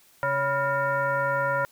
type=tone with frequency modulation; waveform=sine; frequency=980 Hz; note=B5; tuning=14 cents flat; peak=-22 dBFS; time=0.23-1.65 s; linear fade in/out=0 ms; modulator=422 Hz; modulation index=1.5; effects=white hiss -58 dBFS RMS until 1.71 s